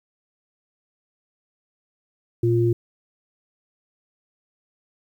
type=tone pair together; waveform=sine; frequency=117.27 / 349.2 Hz; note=A#2 / F4; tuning=+11 / 0 cents; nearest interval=octave + perfect fifth; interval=1889 cents; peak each=-19 dBFS; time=2.43-2.73 s; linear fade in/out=5 ms; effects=9-bit